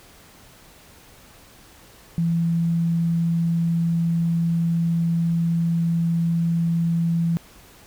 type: tone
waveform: sine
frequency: 167.6 Hz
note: E3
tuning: 29 cents sharp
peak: -18 dBFS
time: 2.18-7.37 s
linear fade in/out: 0 ms
effects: pink hiss -49 dBFS RMS until 7.86 s